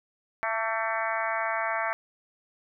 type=harmonic tone with a mistuned harmonic; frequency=223.3 Hz; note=A3; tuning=26 cents sharp; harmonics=3 / 4 / 5 / 6 / 7 / 8 / 9 / 10; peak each=-32 / -33 / -34 / -35 / -35 / -36 / -37 / -37 dBFS; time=0.43-1.93 s; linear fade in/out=0 ms; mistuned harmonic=5; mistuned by=+27 cents; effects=none